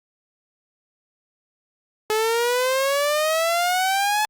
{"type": "exponential sweep", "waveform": "sawtooth", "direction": "up", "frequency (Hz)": [427.1, 860], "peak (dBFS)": -15, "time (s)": [2.1, 4.25], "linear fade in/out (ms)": 0, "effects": ["Opus 48 kbps"]}